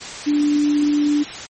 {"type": "tone in noise", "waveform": "sine", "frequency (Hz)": 293.7, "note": "D4", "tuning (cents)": 0, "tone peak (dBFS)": -14, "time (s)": [0.26, 1.24], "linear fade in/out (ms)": 20, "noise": "white", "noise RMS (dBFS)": -31, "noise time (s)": [0, 1.47], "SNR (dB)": 14, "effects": ["low-pass 10000 Hz 12 dB/octave", "MP3 32 kbps"]}